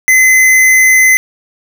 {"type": "tone", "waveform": "square", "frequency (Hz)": 2042, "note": "C7", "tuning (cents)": -43, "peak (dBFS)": -5, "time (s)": [0.08, 1.17], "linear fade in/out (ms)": 0, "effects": []}